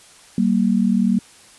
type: tone pair together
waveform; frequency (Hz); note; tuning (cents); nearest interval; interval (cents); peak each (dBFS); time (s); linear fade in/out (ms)
sine; 192.8 / 233.1; G3 / A#3; -28 / 0; minor third; 328; -17; 0.38-1.19; 2
effects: white hiss -47 dBFS RMS until 1.58 s + resampled to 24000 Hz